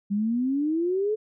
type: exponential sweep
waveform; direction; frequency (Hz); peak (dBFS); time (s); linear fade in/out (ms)
sine; up; 197.2 to 440; -22; 0.1-1.16; 20
effects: none